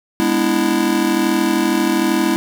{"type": "chord", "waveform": "square", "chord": "E dominant seventh", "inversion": "first", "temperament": "just", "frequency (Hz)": [206, 247.2, 296.7, 329.6], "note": ["G#3", "B3", "D4", "E4"], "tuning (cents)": [-14, 2, 18, 0], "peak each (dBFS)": [-22, -22, -22, -18], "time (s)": [0.2, 2.36], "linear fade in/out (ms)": 0, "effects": []}